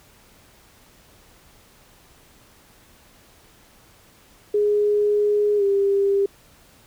sine tone with pitch glide, 415.3 to 397.2 Hz, G#4 to G4, 0 to +23 cents, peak -16 dBFS, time 4.54-6.26 s, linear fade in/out 5 ms, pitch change -77 cents, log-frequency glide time 5.57-5.63 s, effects pink hiss -53 dBFS RMS until 6.86 s

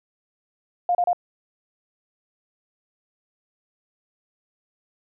sine tone bursts, 707 Hz, F5, 21 cents sharp, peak -17 dBFS, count 3, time 0.89-1.131 s, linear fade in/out 2 ms, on 59 ms, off 32 ms, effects none

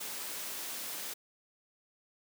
white noise, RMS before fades -40 dBFS, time 0-1.14 s, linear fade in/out 10 ms, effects high-pass 200 Hz 12 dB/octave

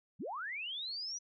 sine linear sweep, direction up, 110.3 to 5920 Hz, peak -38 dBFS, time 0.19-1.19 s, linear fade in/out 20 ms, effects none

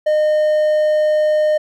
triangle tone, 611 Hz, D#5, 32 cents flat, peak -10 dBFS, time 0.06-1.58 s, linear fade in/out 10 ms, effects none

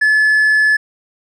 sine tone with hard clipping, 1723 Hz, A6, 37 cents flat, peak -10 dBFS, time 0.01-0.77 s, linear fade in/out 10 ms, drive 2 dB, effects none

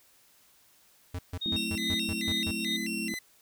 square tone bursts, 89 Hz, F2, 33 cents sharp, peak -33 dBFS, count 8, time 1.14-2.512 s, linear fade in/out 5 ms, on 49 ms, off 140 ms
sine tone with tremolo, 3719 Hz, A#7, 5 cents flat, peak -28 dBFS, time 1.41-2.77 s, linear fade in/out 10 ms, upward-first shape sine, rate 2.4 Hz, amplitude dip 90%
sine chord, F# half-diminished seventh, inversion none, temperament equal, 185 / 220 / 261.6 / 329.6 Hz, F#3 / A3 / C4 / E4, 0 / 0 / 0 / 0 cents, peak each -41 / -35 / -41 / -38 dBFS, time 1.46-3.14 s, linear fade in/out 0 ms
sawtooth tone with vibrato, 2343 Hz, D7, 5 cents flat, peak -31 dBFS, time 1.56-3.19 s, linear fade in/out 5 ms, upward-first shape square, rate 2.3 Hz, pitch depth 260 cents each way
effects white hiss -62 dBFS RMS until 3.41 s

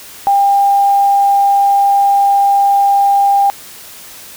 sine tone, 799 Hz, G5, 33 cents sharp, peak -7 dBFS, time 0.27-3.5 s, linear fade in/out 0 ms, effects white hiss -34 dBFS RMS until 4.36 s

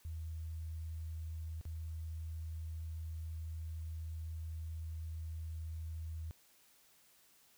sine tone with dropouts, 80.4 Hz, E2, 43 cents flat, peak -40 dBFS, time 0.05-6.31 s, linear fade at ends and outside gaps 0 ms, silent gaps 1.612-1.653 s, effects white hiss -67 dBFS RMS until 7.57 s

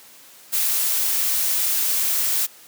blue noise, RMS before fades -21 dBFS, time 0.52-2.47 s, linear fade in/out 20 ms, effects white hiss -47 dBFS RMS until 2.67 s + high-pass 150 Hz 12 dB/octave

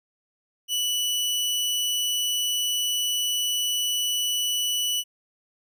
sawtooth tone, 2960 Hz, F#7, in tune, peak -20 dBFS, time 0.68-5.04 s, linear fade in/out 50 ms, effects none

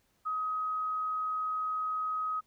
sine tone, 1263 Hz, D#6, 26 cents sharp, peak -30 dBFS, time 0.25-2.41 s, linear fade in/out 20 ms, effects pink hiss -72 dBFS RMS until 2.46 s

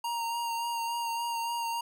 square tone with vibrato, 933 Hz, A#5, 1 cent sharp, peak -31 dBFS, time 0.04-1.81 s, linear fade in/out 5 ms, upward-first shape sine, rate 3.5 Hz, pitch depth 20 cents each way, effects none

